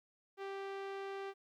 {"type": "tone", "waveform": "sawtooth", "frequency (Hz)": 392, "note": "G4", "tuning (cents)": 0, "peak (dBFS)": -37, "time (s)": [0.37, 1.34], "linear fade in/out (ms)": 50, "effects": ["low-pass 3000 Hz 12 dB/octave", "13-bit"]}